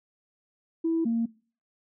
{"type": "tone pair in turn", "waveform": "sine", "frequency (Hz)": [328.2, 230.4], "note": ["E4", "A#3"], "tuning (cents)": [-8, -20], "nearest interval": "tritone", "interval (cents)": 612, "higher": "first", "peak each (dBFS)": -22, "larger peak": "neither", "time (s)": [[0.84, 1.05], [1.05, 1.26]], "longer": "neither", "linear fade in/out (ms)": 10, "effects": ["noise-tail reverb RT60 0.4 s tail -22 dB re dry", "tanh soft clip ceiling -18 dBFS"]}